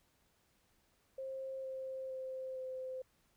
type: tone with pitch steps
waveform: sine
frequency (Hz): 531 / 526.4 / 521.9 / 517.4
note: C5 / C5 / C5 / C5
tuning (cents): +25 / +10 / -4 / -19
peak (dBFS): -40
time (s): 1.18-3.02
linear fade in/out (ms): 5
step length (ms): 460
effects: pink hiss -74 dBFS RMS until 3.36 s